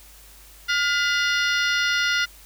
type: harmonic tone with a mistuned harmonic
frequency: 710 Hz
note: F5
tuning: 28 cents sharp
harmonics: 2 / 3 / 4 / 5 / 6 / 7 / 8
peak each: -22 / -26 / -28 / -30 / -32 / -33 / -34 dBFS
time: 0.68-2.26 s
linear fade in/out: 20 ms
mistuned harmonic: 3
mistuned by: -98 cents
effects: added 50 Hz sine -49 dBFS peak until 2.45 s + white hiss -49 dBFS RMS until 2.45 s